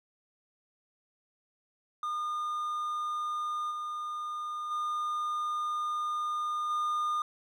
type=tone with level steps; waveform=triangle; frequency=1216 Hz; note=D#6; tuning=40 cents flat; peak=-29 / -32 / -28 / -26 dBFS; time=2.03-7.22 s; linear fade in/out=2 ms; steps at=3.7 / 4.7 / 6.69 s; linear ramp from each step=20 ms; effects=none